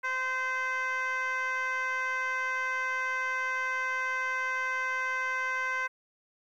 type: tone with frequency modulation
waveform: sine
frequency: 1548 Hz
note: G6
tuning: 22 cents flat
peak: -26 dBFS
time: 0.03-5.88 s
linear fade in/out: 20 ms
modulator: 515 Hz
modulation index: 1.2
effects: tanh soft clip ceiling -27 dBFS + 11-bit